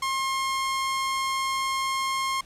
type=tone; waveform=sawtooth; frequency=1069 Hz; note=C6; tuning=37 cents sharp; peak=-21 dBFS; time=0.02-2.41 s; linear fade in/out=5 ms; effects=pink hiss -53 dBFS RMS until 2.45 s + low-pass 10000 Hz 12 dB/octave